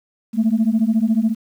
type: beating tone pair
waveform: sine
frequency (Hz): 215.4 / 229.4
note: A3 / A#3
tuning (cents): -37 / -28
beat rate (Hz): 14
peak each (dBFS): -16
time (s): 0.33-1.35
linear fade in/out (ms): 50
effects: tanh soft clip ceiling -9 dBFS + 8-bit